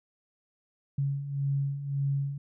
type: beating tone pair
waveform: sine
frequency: 138.1 / 139.9 Hz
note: C#3 / C#3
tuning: -6 / +16 cents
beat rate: 1.8 Hz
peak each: -34 / -28 dBFS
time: 0.98-2.38 s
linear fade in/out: 5 ms
effects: none